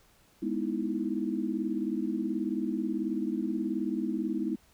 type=chord; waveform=sine; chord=E major seventh; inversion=first; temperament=equal; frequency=207.7 / 246.9 / 311.1 / 329.6 Hz; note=G#3 / B3 / D#4 / E4; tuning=0 / 0 / 0 / 0 cents; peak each=-34 dBFS; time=0.42-4.56 s; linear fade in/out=10 ms; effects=pink hiss -63 dBFS RMS until 4.73 s